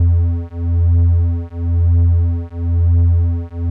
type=beating tone pair; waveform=triangle; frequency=84.9 / 85.9 Hz; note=F2 / F2; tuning=-48 / -28 cents; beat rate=1 Hz; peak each=-12 dBFS; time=0-3.7 s; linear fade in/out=5 ms; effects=none